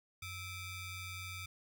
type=ring-modulated tone; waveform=sawtooth; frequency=1212 Hz; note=D#6; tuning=46 cents flat; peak=-36 dBFS; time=0.22-1.46 s; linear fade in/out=5 ms; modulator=1120 Hz; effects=none